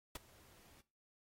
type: noise with ADSR envelope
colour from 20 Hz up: pink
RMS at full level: -42 dBFS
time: 0.15-0.81 s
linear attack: 5 ms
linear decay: 19 ms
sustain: -23 dB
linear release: 4 ms
effects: noise-tail reverb RT60 0.3 s tail -17 dB re dry + AAC 48 kbps